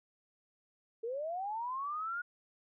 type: linear sweep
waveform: sine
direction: up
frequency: 438.4 to 1449 Hz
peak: -35 dBFS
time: 1.03-2.22 s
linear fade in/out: 10 ms
effects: none